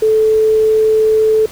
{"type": "tone", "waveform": "sine", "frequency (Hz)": 436.4, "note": "A4", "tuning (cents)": -14, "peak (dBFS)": -8, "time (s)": [0.02, 1.46], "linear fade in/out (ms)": 5, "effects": ["pink hiss -35 dBFS RMS until 1.51 s"]}